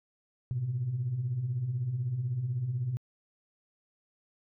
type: beating tone pair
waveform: sine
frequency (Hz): 110 / 126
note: A2 / B2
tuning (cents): 0 / +35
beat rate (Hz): 16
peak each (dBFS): -37 / -29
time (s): 0.51-2.97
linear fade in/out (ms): 0
effects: tanh soft clip ceiling -23 dBFS